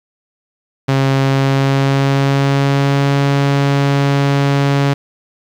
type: tone with pitch glide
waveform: sawtooth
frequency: 135.4 to 140.09 Hz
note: C#3 to C#3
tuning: -40 to +19 cents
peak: -7 dBFS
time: 0.88-4.94 s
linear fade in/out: 10 ms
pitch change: +59 cents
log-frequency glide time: 1.19-3.15 s
effects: low-pass 5000 Hz 12 dB/octave + 8-bit